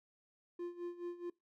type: tone with tremolo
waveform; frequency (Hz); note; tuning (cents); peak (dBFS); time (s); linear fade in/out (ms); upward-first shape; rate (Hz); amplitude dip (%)
triangle; 349.2; F4; 0; -36; 0.59-1.3; 5; sine; 4.7; 80
effects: noise-tail reverb RT60 0.2 s tail -23 dB re dry